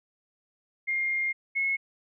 sine tone pair in turn, 2121 / 2179 Hz, C7 / C#7, +23 / -30 cents, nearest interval unison, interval 47 cents, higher second, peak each -25 / -24 dBFS, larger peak second, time 0.87-1.33 / 1.55-1.77 s, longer first, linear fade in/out 20 ms, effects none

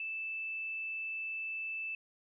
sine tone, 2637 Hz, E7, in tune, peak -36 dBFS, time 0-1.95 s, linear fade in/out 2 ms, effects none

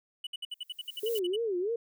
triangle tone bursts, 2960 Hz, F#7, in tune, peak -33 dBFS, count 13, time 0.24-1.361 s, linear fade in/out 5 ms, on 29 ms, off 62 ms
violet noise with exponential growth, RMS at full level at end -37 dBFS, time 0.5-1.19 s, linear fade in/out 0 ms, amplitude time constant 150 ms
sine tone with vibrato, 405.7 Hz, G#4, 41 cents flat, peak -28 dBFS, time 1.03-1.76 s, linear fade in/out 5 ms, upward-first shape sine, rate 3.2 Hz, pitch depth 250 cents each way
effects none

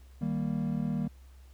triangle chord, Eb major, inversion none, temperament equal, 155.56 / 196 / 233.1 Hz, Eb3 / G3 / Bb3, 0 / 0 / 0 cents, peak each -31 dBFS, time 0.21-1.08 s, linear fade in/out 10 ms, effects added 65 Hz sine -50 dBFS peak until 1.53 s + pink hiss -65 dBFS RMS until 1.53 s

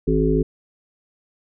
harmonic tone, 53.3 Hz, G#1, 46 cents sharp, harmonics 1 / 3 / 5 / 7 / 8, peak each -22 / -22 / -22 / -22 / -22 dBFS, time 0.07-0.43 s, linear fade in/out 10 ms, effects none

